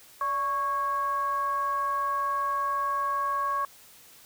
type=tone with frequency modulation; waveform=sine; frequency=1108.7 Hz; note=C#6; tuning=in tune; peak=-25 dBFS; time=0.21-3.65 s; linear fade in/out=2 ms; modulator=528 Hz; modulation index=0.4; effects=white hiss -53 dBFS RMS until 4.25 s